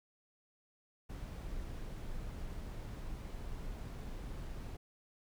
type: noise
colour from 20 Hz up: brown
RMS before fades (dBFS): -43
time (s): 1.09-4.77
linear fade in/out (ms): 10
effects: none